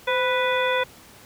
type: harmonic tone with a mistuned harmonic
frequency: 493.9 Hz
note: B4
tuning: in tune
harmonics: 1 / 2 / 3 / 4 / 5 / 7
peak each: -23 / -26 / -28 / -29 / -30 / -31 dBFS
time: 0.07-0.84 s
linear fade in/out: 10 ms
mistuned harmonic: 1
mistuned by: +65 cents
effects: pink hiss -48 dBFS RMS until 1.25 s + high-pass 60 Hz 12 dB/octave